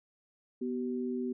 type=tone pair together; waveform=sine; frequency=246.9 / 381.8 Hz; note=B3 / G4; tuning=0 / -46 cents; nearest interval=minor sixth; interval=754 cents; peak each=-33 / -36 dBFS; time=0.61-1.33 s; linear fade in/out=10 ms; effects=none